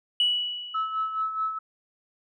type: tone with exponential decay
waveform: sine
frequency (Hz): 2942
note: F#7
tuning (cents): -11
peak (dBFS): -17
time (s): 0.2-1.22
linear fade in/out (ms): 2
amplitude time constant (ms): 220
type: tone with tremolo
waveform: sine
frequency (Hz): 1300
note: E6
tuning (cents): -24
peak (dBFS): -23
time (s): 0.74-1.59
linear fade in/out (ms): 10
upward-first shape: sine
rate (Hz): 4.7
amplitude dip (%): 60
effects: tanh soft clip ceiling -14 dBFS